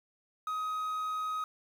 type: tone with quantisation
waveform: triangle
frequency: 1261 Hz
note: D#6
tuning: 23 cents sharp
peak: -30 dBFS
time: 0.47-1.44 s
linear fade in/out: 2 ms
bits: 9
effects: none